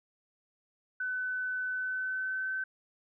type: tone with pitch glide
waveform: sine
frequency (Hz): 1507 to 1533.3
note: F#6 to G6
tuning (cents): +31 to -39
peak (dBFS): -31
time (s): 1-2.64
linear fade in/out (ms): 5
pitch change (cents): +30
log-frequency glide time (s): 1.7-2.53
effects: none